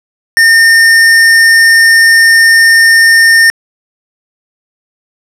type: tone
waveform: square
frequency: 1819 Hz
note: A#6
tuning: 43 cents flat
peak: -3 dBFS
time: 0.37-3.5 s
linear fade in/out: 0 ms
effects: low-pass 11000 Hz 12 dB/octave